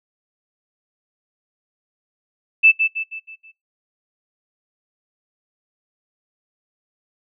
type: tone with echo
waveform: sine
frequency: 2637 Hz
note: E7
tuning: in tune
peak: -7 dBFS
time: 2.63-2.72 s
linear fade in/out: 20 ms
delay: 160 ms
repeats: 5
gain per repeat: -7 dB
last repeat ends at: 3.52 s
effects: noise-tail reverb RT60 0.2 s tail -24 dB re dry